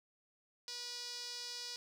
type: tone with band-pass filter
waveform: sawtooth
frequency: 485.5 Hz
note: B4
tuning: 30 cents flat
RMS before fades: -45 dBFS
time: 0.68-1.76 s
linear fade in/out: 0 ms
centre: 4900 Hz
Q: 4.2
effects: 11-bit